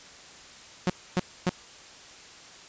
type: tone bursts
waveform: sawtooth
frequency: 181.2 Hz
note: F#3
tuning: 36 cents flat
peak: -18 dBFS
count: 3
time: 0.87-1.494 s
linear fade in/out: 0 ms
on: 28 ms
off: 270 ms
effects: white hiss -48 dBFS RMS until 2.68 s + resampled to 16000 Hz